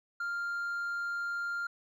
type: tone with hard clipping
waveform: sine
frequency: 1396.9 Hz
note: F6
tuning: in tune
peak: -33 dBFS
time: 0.2-1.67 s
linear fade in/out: 5 ms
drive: 2 dB
effects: none